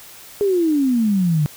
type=exponential sweep; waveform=sine; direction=down; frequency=417.4 to 144.1 Hz; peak=-14 dBFS; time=0.41-1.46 s; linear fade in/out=0 ms; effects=white hiss -41 dBFS RMS until 1.56 s